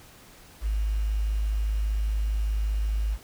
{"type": "tone with quantisation", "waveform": "sine", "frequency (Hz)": 52.5, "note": "G#1", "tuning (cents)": 19, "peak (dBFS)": -23, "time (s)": [0.61, 3.18], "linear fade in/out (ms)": 50, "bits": 8, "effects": ["pink hiss -51 dBFS RMS until 3.23 s"]}